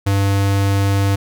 square tone, 98.9 Hz, G2, 16 cents sharp, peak -14 dBFS, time 0.06-1.16 s, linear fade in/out 10 ms, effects none

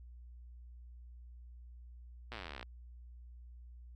slowing click train, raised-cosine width 0.3 ms, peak -28 dBFS, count 27, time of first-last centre 2.32-2.628 s, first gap 8 ms, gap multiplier 1.03, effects added 60 Hz sine -50 dBFS peak until 3.95 s

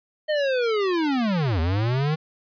square linear two-way sweep, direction down then up, 622.3 to 77.6 to 160.1 Hz, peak -21 dBFS, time 0.28-2.16 s, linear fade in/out 20 ms, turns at 1.6 s, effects resampled to 11025 Hz

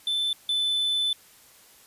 triangle tone pair in turn, 3528 / 3512 Hz, A7 / A7, +4 / -4 cents, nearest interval unison, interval 8 cents, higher first, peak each -22 / -21 dBFS, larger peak second, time 0.07-0.33 / 0.49-1.13 s, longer second, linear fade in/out 2 ms, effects white hiss -54 dBFS RMS until 1.86 s + resampled to 32000 Hz

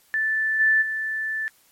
sine tone with level steps, 1758 Hz, A6, 2 cents flat, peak -20 / -15 / -24 dBFS, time 0.14-1.48 s, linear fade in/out 0 ms, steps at 0.59 / 0.81 s, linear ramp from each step 20 ms, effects white hiss -59 dBFS RMS until 1.71 s + MP3 64 kbps

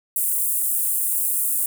pink high-pass noise, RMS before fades -22 dBFS, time 0.16-1.66 s, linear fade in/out 2 ms, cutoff 8600 Hz, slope 48 dB/octave, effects none

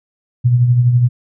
sine tone with tremolo, 122.3 Hz, B2, 16 cents flat, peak -6 dBFS, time 0.44-1.09 s, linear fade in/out 20 ms, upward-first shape triangle, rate 12 Hz, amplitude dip 55%, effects none

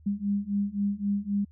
sine beating tone pair, 200 / 203.8 Hz, G3 / G#3, +35 / -32 cents, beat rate 3.8 Hz, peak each -29 / -28 dBFS, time 0.06-1.45 s, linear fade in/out 10 ms, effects added 78 Hz sine -51 dBFS peak until 1.51 s

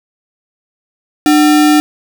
sine tone with sample-and-hold, 300 Hz, D4, 37 cents sharp, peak -5 dBFS, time 1.26-1.8 s, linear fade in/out 0 ms, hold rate 1050 Hz, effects none

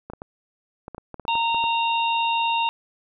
clicks, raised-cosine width 1 ms, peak -21 dBFS, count 12, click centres 0.1 / 0.135 / 0.219 / 0.881 / 0.947 / 0.981 / 1.143 / 1.197 / 1.252 / 1.354 / 1.546 / 1.64 s
harmonic tone, 924 Hz, A#5, 16 cents flat, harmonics 1 / 3 / 4, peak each -21 / -26 / -30 dBFS, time 1.28-2.69 s, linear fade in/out 0 ms
effects none

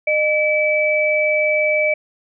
sine tone pair together, 610 / 2303 Hz, D#5 / D7, -34 / -34 cents, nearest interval octave + major seventh, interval 2300 cents, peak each -17 dBFS, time 0.07-1.94 s, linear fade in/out 5 ms, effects none

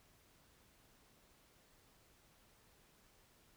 silence, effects pink hiss -69 dBFS RMS until 3.56 s

